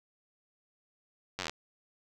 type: slowing click train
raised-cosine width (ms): 0.2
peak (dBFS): -17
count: 10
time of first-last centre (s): 1.39-1.496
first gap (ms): 10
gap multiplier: 1.04
effects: none